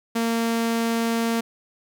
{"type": "tone", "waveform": "sawtooth", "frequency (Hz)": 229.7, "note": "A#3", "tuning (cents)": -25, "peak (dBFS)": -17, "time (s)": [0.15, 1.41], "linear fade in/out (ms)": 10, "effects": []}